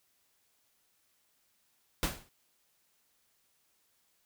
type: noise with exponential decay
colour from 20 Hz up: pink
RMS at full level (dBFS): -28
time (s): 2.03-2.29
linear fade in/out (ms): 0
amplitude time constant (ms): 56
effects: white hiss -73 dBFS RMS until 4.25 s